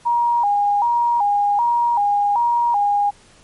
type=tone with vibrato; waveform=sine; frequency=880 Hz; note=A5; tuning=in tune; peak=-14 dBFS; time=0.05-3.11 s; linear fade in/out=20 ms; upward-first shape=square; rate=1.3 Hz; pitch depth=130 cents each way; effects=pink hiss -50 dBFS RMS until 3.43 s + MP3 48 kbps